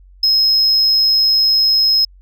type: tone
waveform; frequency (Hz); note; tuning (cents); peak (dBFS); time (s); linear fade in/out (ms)
sine; 5140; E8; -45; -8; 0.23-2.05; 5
effects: tanh soft clip ceiling -8 dBFS + added 46 Hz sine -41 dBFS peak until 2.21 s